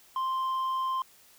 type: tone with tanh clipping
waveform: sine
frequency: 1047 Hz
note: C6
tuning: 1 cent sharp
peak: -28 dBFS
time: 0.16-1.02 s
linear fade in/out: 2 ms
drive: 4 dB
effects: white hiss -58 dBFS RMS until 1.38 s